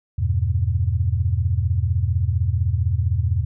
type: chord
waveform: sine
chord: E minor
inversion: none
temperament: equal with one note detuned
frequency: 82.41 / 98 / 122.19 Hz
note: E2 / G2 / B2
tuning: 0 / 0 / -18 cents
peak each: -21 / -21 / -24 dBFS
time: 0.18-3.45 s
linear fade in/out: 10 ms
effects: none